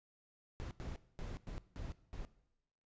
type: noise bursts at uneven times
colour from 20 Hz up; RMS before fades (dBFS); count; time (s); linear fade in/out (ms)
brown; -44; 6; 0.6-0.71 / 0.8-0.96 / 1.19-1.37 / 1.47-1.58 / 1.76-1.92 / 2.13-2.25; 0
effects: noise-tail reverb RT60 0.9 s tail -18 dB re dry + resampled to 16000 Hz